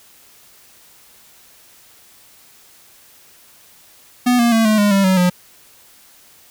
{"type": "tone with pitch steps", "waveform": "square", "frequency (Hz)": [246.9, 235.9, 225.4, 215.3, 205.7, 196.53, 187.76, 179.39], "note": ["B3", "A#3", "A3", "A3", "G#3", "G3", "F#3", "F3"], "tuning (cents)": [0, 21, 42, -37, -16, 5, 26, 47], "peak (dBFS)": -12, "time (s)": [4.26, 5.3], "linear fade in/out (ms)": 10, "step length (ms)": 130, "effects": ["white hiss -48 dBFS RMS until 6.5 s"]}